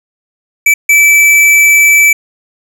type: tone bursts at uneven times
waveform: square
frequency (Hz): 2313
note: D7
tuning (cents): -27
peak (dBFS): -4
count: 2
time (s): 0.66-0.74 / 0.89-2.13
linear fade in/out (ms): 5
effects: none